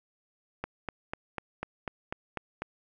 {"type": "click train", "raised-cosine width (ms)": 0.5, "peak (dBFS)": -18, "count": 9, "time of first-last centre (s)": [0.64, 2.62], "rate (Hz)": 4.04, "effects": []}